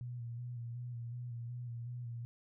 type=tone with vibrato; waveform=sine; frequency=120 Hz; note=B2; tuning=49 cents flat; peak=-40 dBFS; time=0.01-2.25 s; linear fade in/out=0 ms; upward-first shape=square; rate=2.7 Hz; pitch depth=33 cents each way; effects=none

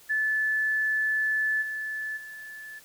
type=tone with level steps; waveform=sine; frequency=1738 Hz; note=A6; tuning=22 cents flat; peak=-23 / -30 / -39 dBFS; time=0.09-2.8 s; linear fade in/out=20 ms; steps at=1.61 / 2.16 s; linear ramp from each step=20 ms; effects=white hiss -54 dBFS RMS until 2.84 s

